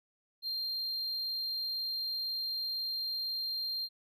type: tone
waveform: triangle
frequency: 4186 Hz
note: C8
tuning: in tune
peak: -32 dBFS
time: 0.42-3.89 s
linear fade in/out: 50 ms
effects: none